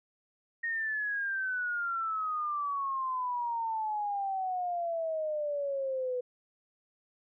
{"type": "exponential sweep", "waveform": "sine", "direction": "down", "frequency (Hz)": [1864.7, 493.4], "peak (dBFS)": -30, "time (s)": [0.63, 6.21], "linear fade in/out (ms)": 10, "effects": []}